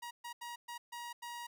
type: tone bursts at uneven times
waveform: sawtooth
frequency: 952 Hz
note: A#5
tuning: 36 cents sharp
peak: -39 dBFS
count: 6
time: 0.02-0.11 / 0.24-0.33 / 0.41-0.56 / 0.68-0.78 / 0.92-1.13 / 1.22-1.47 s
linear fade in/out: 10 ms
effects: none